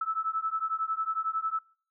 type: beating tone pair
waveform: sine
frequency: 1305 / 1316 Hz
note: E6 / E6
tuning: -18 / -3 cents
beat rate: 11 Hz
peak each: -31 dBFS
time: 0.01-1.59 s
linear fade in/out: 5 ms
effects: noise-tail reverb RT60 0.5 s tail -24 dB re dry